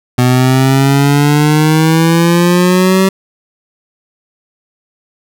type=exponential sweep; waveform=25% pulse; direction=up; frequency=123.8 to 192.3 Hz; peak=-3 dBFS; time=0.18-3.09 s; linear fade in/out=5 ms; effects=none